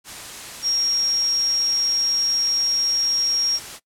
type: tone in noise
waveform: sine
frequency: 5588 Hz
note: F8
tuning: in tune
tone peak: -18 dBFS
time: 0.62-3.6 s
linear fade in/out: 50 ms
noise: white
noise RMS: -35 dBFS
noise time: 0.04-3.8 s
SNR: +14 dB
effects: noise-tail reverb RT60 0.1 s tail -21 dB re dry + low-pass 10000 Hz 12 dB/octave